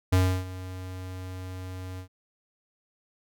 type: tone with ADSR envelope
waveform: square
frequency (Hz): 92.5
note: F#2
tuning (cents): 0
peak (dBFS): -18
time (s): 0.12-2.08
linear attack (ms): 12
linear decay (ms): 310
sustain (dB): -18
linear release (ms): 92
effects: none